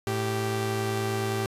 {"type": "tone pair together", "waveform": "sawtooth", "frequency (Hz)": [110, 390.8], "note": ["A2", "G4"], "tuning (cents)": [0, -5], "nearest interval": "octave + minor seventh", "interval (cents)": 2195, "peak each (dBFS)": -25, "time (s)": [0.07, 1.46], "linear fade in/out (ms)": 0, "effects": ["resampled to 32000 Hz"]}